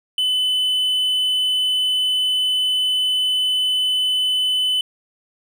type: tone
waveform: triangle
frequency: 3015 Hz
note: F#7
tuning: 32 cents sharp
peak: -15 dBFS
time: 0.18-4.81 s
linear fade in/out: 2 ms
effects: none